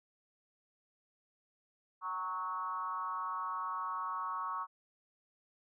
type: tone with frequency modulation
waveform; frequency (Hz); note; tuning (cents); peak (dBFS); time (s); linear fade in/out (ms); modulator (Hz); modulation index
sine; 1108.7; C#6; 0; -35; 2.01-4.67; 50; 180; 1
effects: none